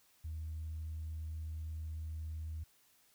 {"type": "tone", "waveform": "sine", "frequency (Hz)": 79, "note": "D#2", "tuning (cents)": 27, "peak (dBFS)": -38, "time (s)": [0.24, 2.64], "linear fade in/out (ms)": 10, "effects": ["tanh soft clip ceiling -35 dBFS", "white hiss -69 dBFS RMS until 3.14 s"]}